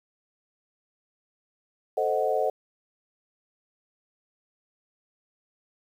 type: chord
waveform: sine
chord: A diminished seventh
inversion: none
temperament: equal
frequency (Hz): 440 / 523.3 / 622.3 / 740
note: A4 / C5 / Eb5 / Gb5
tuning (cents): 0 / 0 / 0 / 0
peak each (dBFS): -28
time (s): 1.97-2.5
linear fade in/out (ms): 5
effects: 9-bit